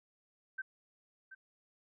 sine tone with echo, 1548 Hz, G6, 22 cents flat, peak -36 dBFS, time 0.58-0.62 s, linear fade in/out 10 ms, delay 730 ms, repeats 1, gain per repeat -12 dB, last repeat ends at 1.35 s, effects none

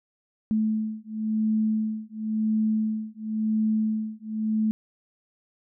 sine beating tone pair, 217 / 217.95 Hz, A3 / A3, -24 / -16 cents, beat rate 0.95 Hz, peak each -26 dBFS, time 0.51-4.71 s, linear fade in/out 0 ms, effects none

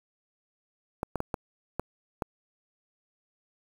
clicks, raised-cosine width 1 ms, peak -15 dBFS, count 6, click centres 1.031 / 1.157 / 1.204 / 1.342 / 1.796 / 2.222 s, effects 7-bit

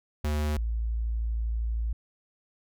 square / sine tone pair in turn, 75.2 / 56.34 Hz, D2 / A1, +42 / +42 cents, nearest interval perfect fourth, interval 500 cents, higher first, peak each -26 dBFS, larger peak neither, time 0.24-0.57 / 0.57-1.93 s, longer second, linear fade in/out 5 ms, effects none

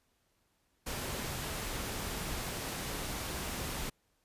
pink noise, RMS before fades -38 dBFS, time 0.86-3.9 s, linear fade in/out 10 ms, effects pink hiss -75 dBFS RMS until 4.24 s + resampled to 32000 Hz

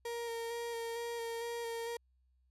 35% pulse tone with vibrato, 465.5 Hz, A#4, 2 cents flat, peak -36 dBFS, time 0.05-1.97 s, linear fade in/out 5 ms, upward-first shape square, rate 2.2 Hz, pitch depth 15 cents each way, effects added 63 Hz sine -69 dBFS peak until 2.5 s + resampled to 32000 Hz

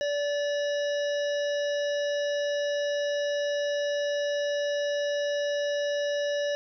harmonic tone with a mistuned harmonic, 579 Hz, D5, 25 cents flat, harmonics 1 / 3 / 5 / 7 / 9 / 10, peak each -26 / -36 / -40 / -43 / -45 / -46 dBFS, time 0.01-6.55 s, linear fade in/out 0 ms, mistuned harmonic 7, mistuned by -86 cents, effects none

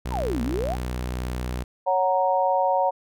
sawtooth tone, 62 Hz, B1, 7 cents sharp, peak -23 dBFS, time 0.05-1.64 s, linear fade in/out 10 ms
sine exponential two-way sweep, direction down then up, 1053 to 220 to 866 Hz, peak -25 dBFS, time 0.1-0.77 s, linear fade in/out 50 ms, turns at 0.42 s
sine chord, F# major, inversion second, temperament equal, 554.4 / 740 / 932.3 Hz, C#5 / F#5 / A#5, 0 / 0 / 0 cents, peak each -23 dBFS, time 1.86-2.91 s, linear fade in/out 20 ms
effects none

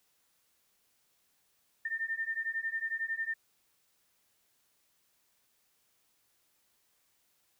sine beating tone pair, 1800 / 1811 Hz, A6 / A6, +39 / +49 cents, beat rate 11 Hz, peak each -36 / -35 dBFS, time 1.85-3.34 s, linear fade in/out 5 ms, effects white hiss -73 dBFS RMS until 7.59 s

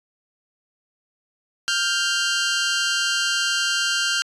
15% pulse tone pair together, 1399 / 1570.3 Hz, F6 / G6, +3 / +3 cents, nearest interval major second, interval 200 cents, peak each -16 dBFS, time 1.68-4.22 s, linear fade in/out 0 ms, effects resampled to 24000 Hz

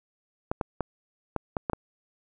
clicks, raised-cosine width 1 ms, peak -13 dBFS, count 7, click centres 0.515 / 0.612 / 0.807 / 1.363 / 1.568 / 1.698 / 1.733 s, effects none

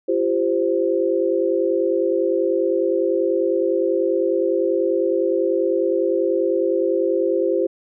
sine chord, F suspended second, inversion none, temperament equal with one note detuned, 342 / 392 / 523.3 Hz, F4 / G4 / C5, -36 / 0 / 0 cents, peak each -21 dBFS, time 0.08-7.67 s, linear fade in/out 10 ms, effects none

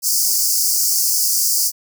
pink high-pass noise, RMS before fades -17 dBFS, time 0.02-1.72 s, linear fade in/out 50 ms, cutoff 4700 Hz, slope 96 dB/octave, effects none

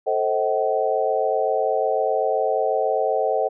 sine chord, A diminished seventh, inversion none, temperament just, 440 / 528 / 633.6 / 760.3 Hz, A4 / C5 / Eb5 / Gb5, 0 / +16 / +31 / +47 cents, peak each -24 dBFS, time 0.06-3.49 s, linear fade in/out 20 ms, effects none

